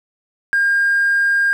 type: tone with hard clipping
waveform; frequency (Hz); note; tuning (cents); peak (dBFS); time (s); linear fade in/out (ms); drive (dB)
sine; 1610; G6; +46; -13; 0.53-1.53; 0; 1
effects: none